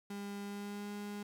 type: tone with pitch glide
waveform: 35% pulse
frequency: 201.7 to 205.3 Hz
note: G3 to G#3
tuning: +50 to -20 cents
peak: -39 dBFS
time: 0.1-1.23 s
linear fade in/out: 5 ms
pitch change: +30 cents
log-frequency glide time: 0.43-0.92 s
effects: 12-bit